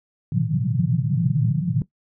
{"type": "band-pass noise", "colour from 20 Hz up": "white", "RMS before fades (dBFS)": -21, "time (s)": [0.32, 1.82], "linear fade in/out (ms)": 2, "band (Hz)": [110, 180], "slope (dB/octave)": 96, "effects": ["noise-tail reverb RT60 0.1 s tail -17 dB re dry"]}